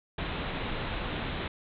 pink low-pass noise, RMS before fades -34 dBFS, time 0.18-1.48 s, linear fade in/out 5 ms, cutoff 3900 Hz, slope 96 dB/octave, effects none

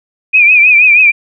sine tone with vibrato, 2443 Hz, D#7, 32 cents flat, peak -3 dBFS, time 0.33-1.12 s, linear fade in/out 20 ms, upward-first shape triangle, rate 6.3 Hz, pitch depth 99 cents each way, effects none

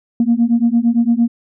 sine beating tone pair, 230 / 238.8 Hz, A#3 / A#3, -23 / +42 cents, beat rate 8.8 Hz, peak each -13 dBFS, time 0.2-1.28 s, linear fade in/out 2 ms, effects tanh soft clip ceiling -5 dBFS

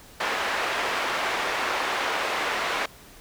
white band-pass noise, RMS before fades -27 dBFS, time 0.2-2.86 s, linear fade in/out 5 ms, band 450 to 1900 Hz, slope 12 dB/octave, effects pink hiss -49 dBFS RMS until 3.2 s

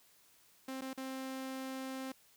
sawtooth tone with dropouts, 263.8 Hz, C4, 14 cents sharp, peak -36 dBFS, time 0.68-2.12 s, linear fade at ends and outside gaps 5 ms, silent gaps 0.811-0.818 / 0.933-0.975 s, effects white hiss -66 dBFS RMS until 2.36 s

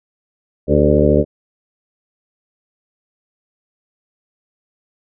harmonic tone with a mistuned harmonic, 73.7 Hz, D2, 7 cents sharp, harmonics 1 / 2 / 3 / 4 / 5 / 6 / 7 / 8, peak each -18 / -18 / -18 / -18 / -18 / -18 / -18 / -18 dBFS, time 0.67-1.25 s, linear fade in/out 50 ms, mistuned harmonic 5, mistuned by +57 cents, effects none

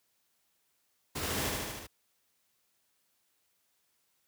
pink noise with echo, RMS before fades -36 dBFS, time 1.15-1.5 s, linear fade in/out 10 ms, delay 74 ms, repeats 5, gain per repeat -2 dB, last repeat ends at 1.87 s, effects white hiss -75 dBFS RMS until 4.27 s + high-pass 60 Hz 12 dB/octave

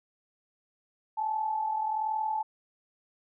sine tone pair together, 830.6 / 871.8 Hz, G#5 / A5, 0 / -16 cents, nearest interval minor second, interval 84 cents, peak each -36 / -28 dBFS, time 1.17-2.43 s, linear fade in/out 10 ms, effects none

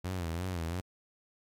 sawtooth tone with vibrato, 87.31 Hz, F2, in tune, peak -29 dBFS, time 0.04-0.81 s, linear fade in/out 10 ms, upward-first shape sine, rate 2.9 Hz, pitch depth 120 cents each way, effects MP3 96 kbps

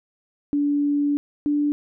sine tone pair in turn, 288.8 / 292.7 Hz, D4 / D4, -29 / -6 cents, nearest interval unison, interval 23 cents, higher second, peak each -18 dBFS, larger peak neither, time 0.53-1.17 / 1.46-1.72 s, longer first, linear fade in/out 0 ms, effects none

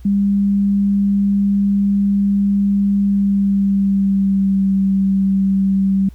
sine tone with pitch glide, 199.9 to 193.99 Hz, G3 to G3, +34 to -18 cents, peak -12 dBFS, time 0.05-6.09 s, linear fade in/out 5 ms, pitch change -52 cents, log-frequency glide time 3-4.68 s, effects added 60 Hz sine -35 dBFS peak until 6.14 s + pink hiss -55 dBFS RMS until 6.14 s

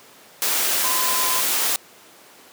sine tone in noise, 1023 Hz, C6, 39 cents flat, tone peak -26 dBFS, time 0.84-1.4 s, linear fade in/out 0 ms, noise white, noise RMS -21 dBFS, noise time 0.42-1.76 s, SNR -8 dB, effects pink hiss -47 dBFS RMS until 2.52 s + high-pass 300 Hz 12 dB/octave

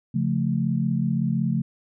sine chord, Db augmented, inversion none, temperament equal, 138.59 / 174.61 / 220 Hz, Db3 / F3 / A3, 0 / 0 / 0 cents, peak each -25 dBFS, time 0.14-1.62 s, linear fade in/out 10 ms, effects none

